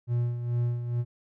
triangle tone with tremolo, 120.1 Hz, B2, 48 cents flat, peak -21 dBFS, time 0.07-1.05 s, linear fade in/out 50 ms, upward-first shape sine, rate 2.3 Hz, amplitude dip 60%, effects none

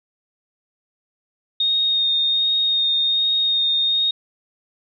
sine tone with vibrato, 3700 Hz, A#7, 14 cents flat, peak -16 dBFS, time 1.6-4.11 s, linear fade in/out 5 ms, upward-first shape sine, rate 1.3 Hz, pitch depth 13 cents each way, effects none

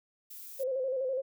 violet noise, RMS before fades -46 dBFS, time 0.3-0.64 s, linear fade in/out 10 ms
sine tone with vibrato, 523.3 Hz, C5, in tune, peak -29 dBFS, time 0.59-1.22 s, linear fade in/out 20 ms, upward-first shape square, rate 12 Hz, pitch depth 51 cents each way
effects none

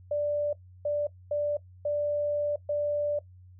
sine tone bursts at uneven times, 587.3 Hz, D5, in tune, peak -25 dBFS, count 5, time 0.11-0.53 / 0.85-1.07 / 1.31-1.57 / 1.85-2.56 / 2.69-3.19 s, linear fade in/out 5 ms, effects noise-tail reverb RT60 0.1 s tail -19 dB re dry + added 91 Hz sine -49 dBFS peak until 3.59 s

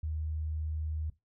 sine tone, 77.78 Hz, D#2, in tune, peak -32 dBFS, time 0.03-1.1 s, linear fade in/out 5 ms, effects noise-tail reverb RT60 0.2 s tail -17 dB re dry

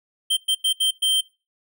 square tone bursts at uneven times, 3136 Hz, G7, in tune, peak -18 dBFS, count 5, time 0.3-0.37 / 0.48-0.55 / 0.64-0.73 / 0.8-0.91 / 1.02-1.21 s, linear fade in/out 10 ms, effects noise-tail reverb RT60 0.3 s tail -22 dB re dry

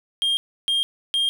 triangle tone bursts, 3215 Hz, G7, 43 cents sharp, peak -17 dBFS, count 3, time 0.22-1.29 s, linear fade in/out 0 ms, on 150 ms, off 310 ms, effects none

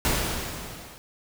pink noise with level ramp, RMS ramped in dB -23 to -46 dBFS, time 0.05-0.98 s, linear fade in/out 0 ms, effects none

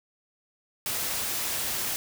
white noise, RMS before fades -30 dBFS, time 0.86-1.96 s, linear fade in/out 0 ms, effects none

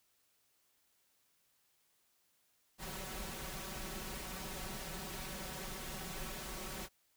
pink noise with comb filter, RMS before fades -44 dBFS, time 2.78-6.89 s, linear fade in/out 50 ms, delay 5.3 ms, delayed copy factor +0.9, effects white hiss -75 dBFS RMS until 7.16 s

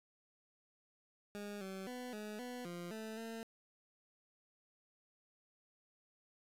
20% pulse tone with pitch steps, 205.2 / 191.1 / 249.1 / 211.5 / 247.3 / 174.2 / 219.7 / 226.3 Hz, G#3 / G3 / B3 / G#3 / B3 / F3 / A3 / A3, -21 / -44 / +15 / +32 / +3 / -4 / -2 / +49 cents, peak -39 dBFS, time 1.35-3.43 s, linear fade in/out 0 ms, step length 260 ms, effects resampled to 32000 Hz + 11-bit

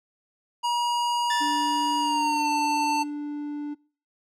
square tone with pitch glide, 956 to 892 Hz, A#5 to A5, +43 to +23 cents, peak -23 dBFS, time 0.63-3.04 s, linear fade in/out 20 ms, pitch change -120 cents, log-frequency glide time 1.99-2.5 s
sawtooth tone with exponential decay, 1760 Hz, A6, in tune, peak -22 dBFS, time 1.3-2.55 s, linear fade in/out 5 ms, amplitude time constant 270 ms
triangle tone, 293.7 Hz, D4, in tune, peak -27 dBFS, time 1.4-3.75 s, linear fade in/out 20 ms
effects noise-tail reverb RT60 0.4 s tail -23 dB re dry + low-pass 8000 Hz 12 dB/octave

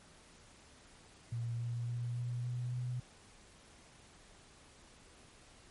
sine tone with pitch steps, 117.4 / 118.7 / 120.01 / 121.33 / 122.67 / 124.02 Hz, A#2 / A#2 / B2 / B2 / B2 / B2, +13 / +32 / -49 / -30 / -11 / +8 cents, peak -35 dBFS, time 1.32-3 s, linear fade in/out 5 ms, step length 280 ms, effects pink hiss -60 dBFS RMS until 5.7 s + MP3 48 kbps

